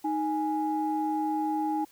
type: tone pair together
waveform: sine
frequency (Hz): 311.1 / 830.5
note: D#4 / G#5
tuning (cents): 0 / 0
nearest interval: octave + perfect fourth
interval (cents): 1700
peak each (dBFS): -28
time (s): 0.04-1.85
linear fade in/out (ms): 10
effects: tanh soft clip ceiling -18 dBFS + white hiss -59 dBFS RMS until 1.91 s